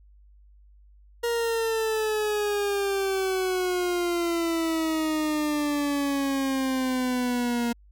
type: exponential sweep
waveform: 40% pulse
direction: down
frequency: 472.9 to 235.3 Hz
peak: -23 dBFS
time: 1.23-7.73 s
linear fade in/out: 10 ms
effects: added 50 Hz sine -51 dBFS peak until 7.91 s